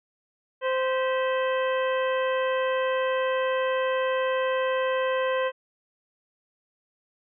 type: harmonic tone with a mistuned harmonic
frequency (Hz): 520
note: C5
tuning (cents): -11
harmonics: 1 / 2 / 3 / 4 / 5 / 6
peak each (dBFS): -24 / -30 / -34 / -36 / -38 / -40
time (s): 0.61-5.52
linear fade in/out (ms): 50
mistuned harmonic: 4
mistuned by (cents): -110
effects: none